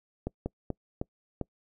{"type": "slowing click train", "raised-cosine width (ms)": 2, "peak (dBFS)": -18, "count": 5, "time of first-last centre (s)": [0.27, 1.413], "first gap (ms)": 190, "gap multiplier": 1.28, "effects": ["noise-tail reverb RT60 0.1 s tail -26 dB re dry"]}